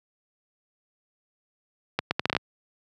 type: accelerating click train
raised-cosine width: 0.3 ms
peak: -7 dBFS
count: 8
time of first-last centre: 1.99-2.366 s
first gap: 120 ms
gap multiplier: 0.71
effects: high-pass 100 Hz 12 dB/octave